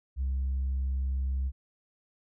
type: tone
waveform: sine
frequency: 66.3 Hz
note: C2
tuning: 23 cents sharp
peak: -25 dBFS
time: 0.16-1.52 s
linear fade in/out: 50 ms
effects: tanh soft clip ceiling -25 dBFS